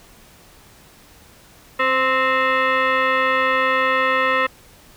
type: tone with frequency modulation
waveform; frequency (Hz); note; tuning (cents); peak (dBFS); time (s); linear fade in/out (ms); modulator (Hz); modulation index
sine; 265.2; C4; +23; -15; 1.79-4.47; 10; 785; 2.7
effects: pink hiss -48 dBFS RMS until 4.96 s